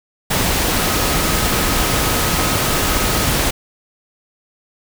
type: tone in noise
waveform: sine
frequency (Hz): 1268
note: D#6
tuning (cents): +32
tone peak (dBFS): -28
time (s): 0.77-3.28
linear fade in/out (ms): 10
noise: pink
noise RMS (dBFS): -17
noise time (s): 0.3-3.51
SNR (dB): -14
effects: none